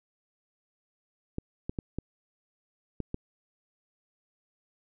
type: clicks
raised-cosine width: 3 ms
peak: -19 dBFS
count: 6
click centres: 1.384 / 1.695 / 1.788 / 1.986 / 3.003 / 3.144 s
effects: none